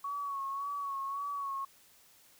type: tone with vibrato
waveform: sine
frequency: 1116 Hz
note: C#6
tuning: 11 cents sharp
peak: -34 dBFS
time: 0.04-1.65 s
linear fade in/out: 5 ms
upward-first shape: sine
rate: 1.8 Hz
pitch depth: 43 cents each way
effects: white hiss -62 dBFS RMS until 2.39 s